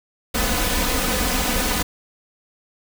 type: noise with comb filter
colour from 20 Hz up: pink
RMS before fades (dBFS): -21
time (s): 0.34-1.83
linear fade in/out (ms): 10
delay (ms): 4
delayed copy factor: +0.75
effects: none